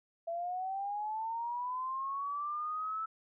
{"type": "linear sweep", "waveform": "sine", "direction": "up", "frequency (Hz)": [665, 1318.5], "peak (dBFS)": -34, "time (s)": [0.27, 3.06], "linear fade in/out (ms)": 10, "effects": []}